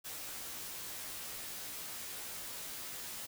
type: noise with comb filter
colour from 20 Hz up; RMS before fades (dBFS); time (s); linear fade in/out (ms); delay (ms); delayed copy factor
white; -44; 0.04-3.27; 20; 15; -1
effects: none